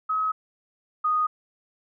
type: tone pair in turn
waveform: sine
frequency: 1276 / 1240.4 Hz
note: D#6 / D#6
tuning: +43 / -6 cents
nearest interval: unison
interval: 49 cents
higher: first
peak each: -22 / -20 dBFS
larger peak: second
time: 0.09-0.32 / 1.04-1.27 s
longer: neither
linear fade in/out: 10 ms
effects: none